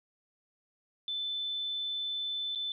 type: tone with dropouts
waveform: sine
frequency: 3520 Hz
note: A7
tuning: in tune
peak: -32 dBFS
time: 1.08-2.72 s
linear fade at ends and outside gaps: 1 ms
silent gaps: 2.55-2.557 s
effects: none